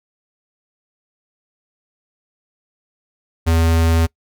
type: tone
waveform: square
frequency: 82.3 Hz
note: E2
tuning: 2 cents flat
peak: -13 dBFS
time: 3.46-4.07 s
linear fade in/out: 20 ms
effects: noise-tail reverb RT60 0.1 s tail -23 dB re dry